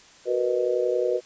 sine chord, B major seventh, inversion second, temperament just, 370.4 / 463 / 493.9 / 617.4 Hz, F#4 / A#4 / B4 / D#5, +2 / -12 / 0 / -14 cents, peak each -26 / -30 / -24 / -29 dBFS, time 0.25-1.21 s, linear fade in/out 50 ms, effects white hiss -51 dBFS RMS until 1.25 s + resampled to 16000 Hz

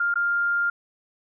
sine tone with dropouts, 1401 Hz, F6, 5 cents sharp, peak -20 dBFS, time 0-0.7 s, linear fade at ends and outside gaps 5 ms, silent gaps 0.141-0.156 s, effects none

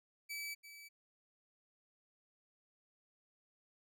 sawtooth tone with echo, 2300 Hz, D7, 37 cents flat, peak -38 dBFS, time 0.29-0.55 s, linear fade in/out 20 ms, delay 340 ms, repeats 1, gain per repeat -11 dB, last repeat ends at 0.89 s, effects none

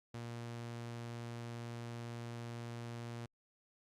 sawtooth tone, 117.9 Hz, A#2, 20 cents sharp, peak -39 dBFS, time 0.14-3.26 s, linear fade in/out 5 ms, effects low-pass 9000 Hz 12 dB/octave + Opus 48 kbps

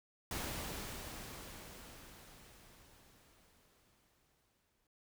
pink noise with exponential decay, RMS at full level -40 dBFS, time 0.31-4.87 s, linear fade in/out 2 ms, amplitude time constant 990 ms, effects none

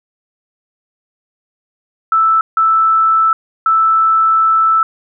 sine tone bursts at uneven times, 1318.5 Hz, E6, in tune, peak -8 dBFS, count 3, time 2.12-2.41 / 2.57-3.33 / 3.66-4.83 s, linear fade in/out 2 ms, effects none

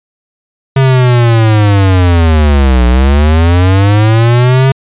square linear two-way sweep, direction down then up, 135.7 to 59.8 to 135.7 Hz, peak -5 dBFS, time 0.76-4.72 s, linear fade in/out 5 ms, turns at 2.86 s, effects resampled to 8000 Hz

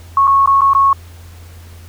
sine tone with dropouts, 1100 Hz, C#6, 14 cents flat, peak -7 dBFS, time 0.17-0.93 s, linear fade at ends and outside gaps 2 ms, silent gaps 0.272-0.276 / 0.46-0.474 / 0.609-0.617 / 0.734-0.749 s, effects added 85 Hz sine -34 dBFS peak until 1.88 s + pink hiss -44 dBFS RMS until 1.88 s

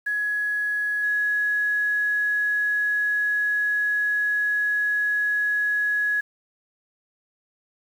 sine tone with level steps, 1680 Hz, G#6, 19 cents sharp, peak -22 / -20 dBFS, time 0.06-6.21 s, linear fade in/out 10 ms, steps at 1.03 s, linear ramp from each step 5 ms, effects 8-bit

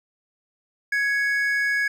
triangle tone pair together, 1669 / 2217 Hz, G#6 / C#7, +8 / 0 cents, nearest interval perfect fourth, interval 492 cents, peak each -19 / -26 dBFS, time 0.92-1.88 s, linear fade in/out 5 ms, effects none

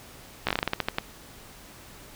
slowing click train, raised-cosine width 0.3 ms, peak -8 dBFS, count 12, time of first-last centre 0.47-0.984 s, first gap 16 ms, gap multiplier 1.2, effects pink hiss -48 dBFS RMS until 2.15 s

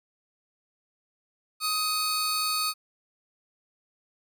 sawtooth tone pair together, 1255 / 4472 Hz, D#6 / C#8, +15 / +14 cents, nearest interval octave + minor seventh, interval 2199 cents, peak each -25 / -25 dBFS, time 1.6-2.74 s, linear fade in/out 50 ms, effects none

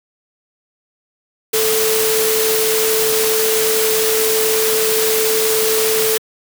sine tone in noise, 440 Hz, A4, in tune, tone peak -16 dBFS, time 1.53-6.18 s, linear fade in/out 10 ms, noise white, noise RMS -18 dBFS, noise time 1.53-6.18 s, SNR -1 dB, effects high-pass 150 Hz 12 dB/octave

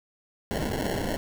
violet noise with sample-and-hold, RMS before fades -29 dBFS, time 0.51-1.17 s, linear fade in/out 0 ms, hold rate 1225 Hz, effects none

